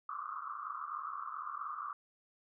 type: band-pass noise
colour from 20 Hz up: white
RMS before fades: -42 dBFS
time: 0.09-1.93 s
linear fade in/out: 2 ms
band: 1100 to 1300 Hz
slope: 96 dB/octave
effects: none